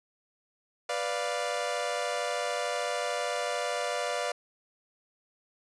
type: chord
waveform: sawtooth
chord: B diminished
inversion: none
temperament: equal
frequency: 493.9 / 587.3 / 698.5 Hz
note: B4 / D5 / F5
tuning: 0 / 0 / 0 cents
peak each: -31 / -29 / -30 dBFS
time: 0.89-4.32 s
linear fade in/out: 5 ms
effects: resampled to 22050 Hz